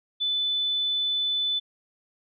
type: tone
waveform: sine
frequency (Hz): 3500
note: A7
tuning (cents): -10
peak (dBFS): -23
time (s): 0.2-1.6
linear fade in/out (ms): 20
effects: none